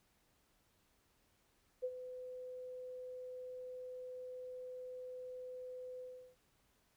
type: tone with ADSR envelope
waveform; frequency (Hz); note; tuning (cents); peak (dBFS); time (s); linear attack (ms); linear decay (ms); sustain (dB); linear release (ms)
sine; 505; B4; +39; -34; 1.82-6.36; 23; 55; -11; 360
effects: pink hiss -75 dBFS RMS until 6.96 s